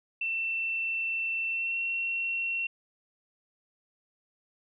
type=tone with pitch glide; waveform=sine; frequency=2684 to 2723 Hz; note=E7 to F7; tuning=+31 to -44 cents; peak=-28 dBFS; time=0.21-2.67 s; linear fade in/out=5 ms; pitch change=+25 cents; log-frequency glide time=1.48-1.78 s; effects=none